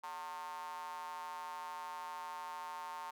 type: tone with high-pass filter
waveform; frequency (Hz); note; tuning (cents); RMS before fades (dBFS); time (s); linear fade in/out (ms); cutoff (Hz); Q
square; 82.41; E2; 0; -45; 0.03-3.11; 10; 960; 9.7
effects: none